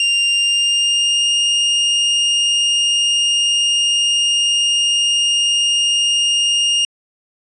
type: tone with pitch glide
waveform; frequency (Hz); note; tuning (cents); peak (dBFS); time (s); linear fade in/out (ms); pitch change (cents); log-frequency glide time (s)
40% pulse; 2794 to 2833; F7 to F7; 0 to +24; -12; 0-6.85; 2; +24; 0.29-1.34
effects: resampled to 22050 Hz